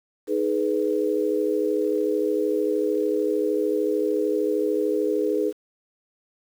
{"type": "chord", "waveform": "sine", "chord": "G# minor", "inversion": "second", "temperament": "equal with one note detuned", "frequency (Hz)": [311.1, 420.6, 493.9], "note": ["D#4", "G#4", "B4"], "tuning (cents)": [0, 22, 0], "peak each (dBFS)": [-26, -23, -26], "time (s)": [0.27, 5.53], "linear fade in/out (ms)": 50, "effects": ["8-bit"]}